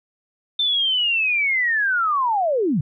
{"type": "linear sweep", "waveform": "sine", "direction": "down", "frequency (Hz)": [3583, 123.47], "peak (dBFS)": -17, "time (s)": [0.59, 2.81], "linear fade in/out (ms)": 5, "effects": []}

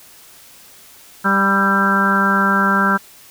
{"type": "harmonic tone with a mistuned harmonic", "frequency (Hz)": 197, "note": "G3", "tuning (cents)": 9, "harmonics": [1, 2, 3, 4, 5, 6, 7, 8], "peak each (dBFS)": [-18, -27, -28, -29, -21, -28, -17, -18], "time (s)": [1.24, 2.98], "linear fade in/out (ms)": 20, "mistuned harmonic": 7, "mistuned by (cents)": -30, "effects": ["white hiss -44 dBFS RMS until 3.3 s"]}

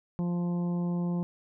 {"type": "harmonic tone", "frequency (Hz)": 174.61, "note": "F3", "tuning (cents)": 0, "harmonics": [1, 2, 3, 4, 5, 6], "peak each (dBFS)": [-27, -39, -44, -49, -47, -51], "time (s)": [0.19, 1.23], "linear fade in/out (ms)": 0, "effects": []}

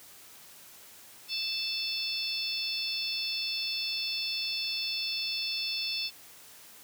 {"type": "harmonic tone", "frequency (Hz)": 880, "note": "A5", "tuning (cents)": 0, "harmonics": [3, 4, 5, 6], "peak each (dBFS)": [-37, -37, -35, -35], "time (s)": [1.28, 6.11], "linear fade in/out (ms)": 50, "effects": ["white hiss -52 dBFS RMS until 6.83 s", "high-pass 60 Hz 12 dB/octave"]}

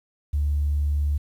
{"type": "tone", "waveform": "sine", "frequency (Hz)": 73, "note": "D2", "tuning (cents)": -10, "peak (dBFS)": -19, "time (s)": [0.33, 1.18], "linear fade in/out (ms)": 10, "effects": ["tanh soft clip ceiling -15 dBFS", "9-bit"]}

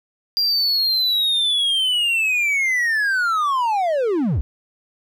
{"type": "linear sweep", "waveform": "triangle", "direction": "down", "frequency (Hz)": [4802, 49], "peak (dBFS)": -15, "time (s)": [0.37, 4.41], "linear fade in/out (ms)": 0, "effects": []}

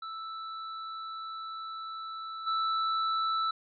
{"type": "tone with level steps", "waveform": "square", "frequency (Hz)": 1318.5, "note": "E6", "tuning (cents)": 0, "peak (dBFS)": [-38, -28], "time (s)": [0.02, 3.51], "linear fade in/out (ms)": 5, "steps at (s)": 2.46, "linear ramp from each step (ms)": 20, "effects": ["resampled to 11025 Hz"]}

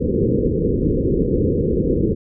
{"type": "low-pass noise", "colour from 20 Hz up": "white", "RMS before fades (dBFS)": -18, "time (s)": [0, 2.15], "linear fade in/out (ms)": 20, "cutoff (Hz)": 500, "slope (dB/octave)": 96, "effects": []}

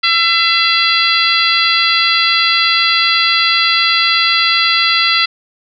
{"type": "harmonic tone with a mistuned harmonic", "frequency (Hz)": 674, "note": "E5", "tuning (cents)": 38, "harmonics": [2, 3, 4, 5, 6, 7], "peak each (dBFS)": [-17, -17, -17, -17, -17, -17], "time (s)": [0.03, 5.26], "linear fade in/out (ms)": 10, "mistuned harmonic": 6, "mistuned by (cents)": 19, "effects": []}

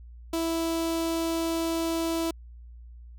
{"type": "tone with notch filter", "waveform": "sawtooth", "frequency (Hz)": 329.6, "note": "E4", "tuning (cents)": 0, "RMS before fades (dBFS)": -28, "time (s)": [0.33, 2.31], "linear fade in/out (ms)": 5, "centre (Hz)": 1800, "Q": 1.5, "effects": ["added 59 Hz sine -43 dBFS peak until 3.18 s"]}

